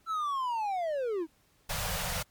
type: linear sweep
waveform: triangle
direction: down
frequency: 1345 to 302.8 Hz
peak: -27 dBFS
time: 0.06-1.27 s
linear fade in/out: 50 ms
type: band-stop noise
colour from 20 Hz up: pink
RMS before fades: -33 dBFS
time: 1.69-2.23 s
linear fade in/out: 10 ms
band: 190 to 470 Hz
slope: 96 dB/octave
effects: pink hiss -67 dBFS RMS until 2.3 s + MP3 96 kbps